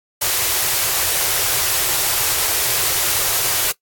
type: band-stop noise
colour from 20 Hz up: white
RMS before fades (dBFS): -18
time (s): 0.21-3.72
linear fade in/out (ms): 10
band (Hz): 150 to 320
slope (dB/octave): 48
effects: noise-tail reverb RT60 0.1 s tail -20 dB re dry + AAC 64 kbps